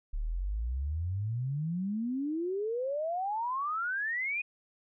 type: exponential sweep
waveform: sine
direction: up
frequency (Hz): 34.75 to 2506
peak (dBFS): -30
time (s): 0.13-4.42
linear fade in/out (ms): 10
effects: none